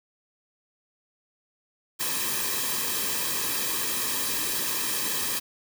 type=noise with comb filter; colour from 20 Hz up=white; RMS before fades=-28 dBFS; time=1.99-5.4 s; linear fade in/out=20 ms; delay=1.4 ms; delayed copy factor=-0.7; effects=none